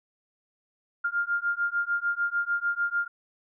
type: beating tone pair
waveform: sine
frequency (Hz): 1400 / 1406.7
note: F6 / F6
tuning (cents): +4 / +12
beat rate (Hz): 6.7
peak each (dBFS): -28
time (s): 1.04-3.08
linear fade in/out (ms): 10
effects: none